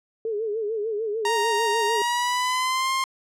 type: tone with vibrato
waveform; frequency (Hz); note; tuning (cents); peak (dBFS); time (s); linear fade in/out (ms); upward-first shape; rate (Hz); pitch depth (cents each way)
sine; 432; A4; -32; -24; 0.25-2.02; 2; sine; 6.7; 98
type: tone with pitch glide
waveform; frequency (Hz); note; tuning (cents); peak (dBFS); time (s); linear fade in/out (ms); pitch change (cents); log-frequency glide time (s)
sawtooth; 932.3 to 1058.6; A#5 to C6; 0 to +20; -18; 1.25-3.04; 2; +220; 1.87-2.91
effects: low-pass 10000 Hz 12 dB/octave